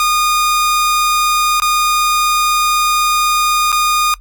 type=tone with dropouts; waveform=sawtooth; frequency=1224 Hz; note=D#6; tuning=29 cents flat; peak=-8 dBFS; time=0-4.14 s; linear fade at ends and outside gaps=1 ms; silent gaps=1.6-1.62 / 3.719-3.726 s; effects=noise-tail reverb RT60 0.1 s tail -19 dB re dry + added 42 Hz sine -35 dBFS peak until 4.2 s